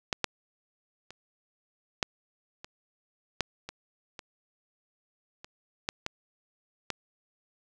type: clicks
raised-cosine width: 0.2 ms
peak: -10 / -8 / -27 / -8 / -24 / -9 / -21 / -23 / -26 / -11 / -14 / -13 dBFS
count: 12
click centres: 0.128 / 0.243 / 1.106 / 2.028 / 2.645 / 3.407 / 3.69 / 4.192 / 5.445 / 5.889 / 6.064 / 6.903 s
effects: none

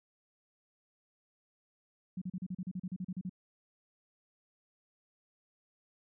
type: tone bursts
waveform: sine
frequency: 183.4 Hz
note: F#3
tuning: 15 cents flat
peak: -35 dBFS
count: 14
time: 2.17-3.295 s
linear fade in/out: 5 ms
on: 46 ms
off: 37 ms
effects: none

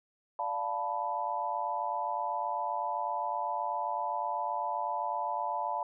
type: chord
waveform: sine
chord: B half-diminished seventh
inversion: first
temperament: equal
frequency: 587.3 / 698.5 / 880 / 987.8 Hz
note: D5 / F5 / A5 / B5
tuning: 0 / 0 / 0 / 0 cents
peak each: -40 / -37 / -34 / -35 dBFS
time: 0.39-5.83 s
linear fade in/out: 2 ms
effects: none

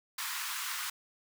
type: high-pass noise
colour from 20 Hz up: pink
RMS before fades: -37 dBFS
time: 0.18-0.9 s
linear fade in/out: 5 ms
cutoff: 990 Hz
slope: 48 dB/octave
effects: none

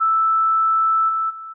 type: tone with level steps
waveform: sine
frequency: 1318.5 Hz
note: E6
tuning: in tune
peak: -14 / -18 / -31 dBFS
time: 0-1.54 s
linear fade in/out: 20 ms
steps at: 1.08 / 1.29 s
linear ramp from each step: 20 ms
effects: none

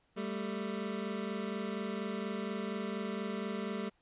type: tone pair together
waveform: 25% pulse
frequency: 197.5 / 221.7 Hz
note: G3 / A3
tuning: +13 / +13 cents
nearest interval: major second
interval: 200 cents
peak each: -34 / -35 dBFS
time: 0.16-3.9 s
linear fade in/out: 20 ms
effects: pink hiss -73 dBFS RMS until 4.01 s + resampled to 8000 Hz

